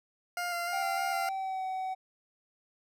20% pulse tone with vibrato, 698.5 Hz, F5, in tune, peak -27 dBFS, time 0.37-1.29 s, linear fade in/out 2 ms, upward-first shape square, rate 3.3 Hz, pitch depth 17 cents each way
triangle tone with pitch glide, 778 to 754.1 Hz, G5 to F#5, -13 to +33 cents, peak -30 dBFS, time 0.72-1.95 s, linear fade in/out 20 ms, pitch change -54 cents, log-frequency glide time 1.21-1.64 s
effects none

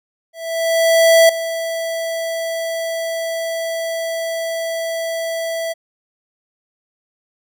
square tone with ADSR envelope, 659.3 Hz, E5, in tune, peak -7 dBFS, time 0.33-5.74 s, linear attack 960 ms, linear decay 4 ms, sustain -14 dB, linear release 24 ms, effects none

